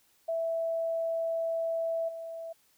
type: tone with level steps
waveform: sine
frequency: 659.3 Hz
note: E5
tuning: in tune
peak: -28 / -37 dBFS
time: 0.28-2.53 s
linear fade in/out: 10 ms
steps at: 2.08 s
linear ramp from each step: 10 ms
effects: white hiss -67 dBFS RMS until 2.77 s